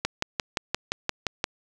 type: click train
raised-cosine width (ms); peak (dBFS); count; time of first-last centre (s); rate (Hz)
0.2; -7; 9; 0.05-1.441; 5.75
effects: none